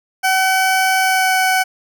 20% pulse tone with pitch glide, 758 to 751.9 Hz, F#5 to F#5, +42 to +28 cents, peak -8 dBFS, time 0.23-1.64 s, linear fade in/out 20 ms, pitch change -14 cents, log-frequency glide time 0.99-1.33 s, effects none

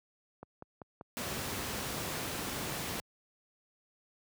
click train, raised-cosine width 1 ms, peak -31 dBFS, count 10, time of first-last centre 0.43-2.174 s, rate 5.16 Hz
pink noise, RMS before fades -37 dBFS, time 1.17-3 s, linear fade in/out 0 ms
effects high-pass 80 Hz 12 dB/octave

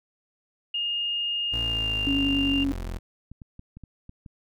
sine tone with pitch glide, 2837 to 2796 Hz, F7 to F7, +27 to +1 cents, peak -25 dBFS, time 0.74-2.64 s, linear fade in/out 5 ms, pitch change -26 cents, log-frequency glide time 1.46-1.93 s
30% pulse exponential sweep, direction down, 58.27 to 42.2 Hz, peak -28 dBFS, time 1.52-2.99 s, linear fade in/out 20 ms
sine tone with vibrato, 277.2 Hz, C#4, in tune, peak -23 dBFS, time 2.07-2.72 s, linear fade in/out 0 ms, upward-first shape square, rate 11 Hz, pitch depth 12 cents each way
clicks, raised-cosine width 5 ms, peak -30 dBFS, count 11, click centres 2.543 / 2.719 / 2.82 / 2.854 / 3.316 / 3.418 / 3.594 / 3.77 / 3.837 / 4.094 / 4.262 s
effects none

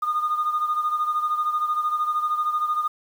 sine beating tone pair, 1221 / 1234 Hz, D#6 / D#6, -33 / -15 cents, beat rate 13 Hz, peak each -21 / -27 dBFS, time 0.02-2.88 s, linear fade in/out 10 ms, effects tanh soft clip ceiling -16 dBFS + 8-bit

